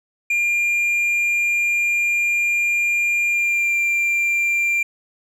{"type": "tone with pitch glide", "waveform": "triangle", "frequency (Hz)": [2400, 2375], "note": ["D7", "D7"], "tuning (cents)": [37, 19], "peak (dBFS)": -15, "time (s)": [0.3, 4.83], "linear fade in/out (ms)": 5, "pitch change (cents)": -18, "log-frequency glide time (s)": [3.31, 3.77], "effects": []}